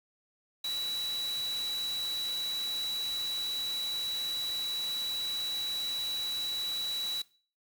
sine tone in noise, 3925 Hz, B7, 11 cents flat, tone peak -32 dBFS, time 0.64-7.22 s, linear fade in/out 5 ms, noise white, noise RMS -43 dBFS, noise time 0.64-7.22 s, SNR +8 dB, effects noise-tail reverb RT60 0.4 s tail -19 dB re dry

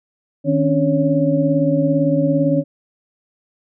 sine tone cluster, 155.1 / 269.4 / 287.1 / 558 Hz, D#3 / C#4 / D4 / C#5, -5 / -49 / -39 / +11 cents, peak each -19 dBFS, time 0.44-2.64 s, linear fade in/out 50 ms, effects none

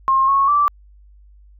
sine tone with pitch steps, 1068 / 1099 / 1165 Hz, C6 / C#6 / D6, +35 / -15 / -14 cents, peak -12 dBFS, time 0.08-0.68 s, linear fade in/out 0 ms, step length 200 ms, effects added 50 Hz sine -44 dBFS peak until 1.59 s

